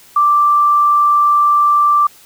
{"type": "tone", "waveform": "sine", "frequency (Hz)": 1174.7, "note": "D6", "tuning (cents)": 0, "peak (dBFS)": -8, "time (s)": [0.16, 2.07], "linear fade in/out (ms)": 5, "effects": ["white hiss -44 dBFS RMS until 2.25 s"]}